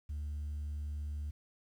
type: tone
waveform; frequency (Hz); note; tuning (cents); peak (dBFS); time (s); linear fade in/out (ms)
sine; 74.1; D2; +16; -34; 0.09-1.31; 10
effects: tanh soft clip ceiling -35 dBFS + 11-bit